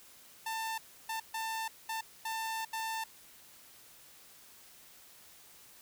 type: tone bursts at uneven times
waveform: sawtooth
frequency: 893 Hz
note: A5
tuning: 25 cents sharp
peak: -31 dBFS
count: 6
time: 0.46-0.78 / 1.09-1.2 / 1.34-1.68 / 1.89-2.01 / 2.25-2.65 / 2.73-3.04 s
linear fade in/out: 5 ms
effects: white hiss -57 dBFS RMS until 5.81 s